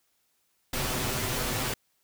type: noise with comb filter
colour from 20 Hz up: pink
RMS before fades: -30 dBFS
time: 0.73-1.74 s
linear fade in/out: 5 ms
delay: 7.9 ms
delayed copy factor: +0.55
effects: white hiss -72 dBFS RMS until 2.03 s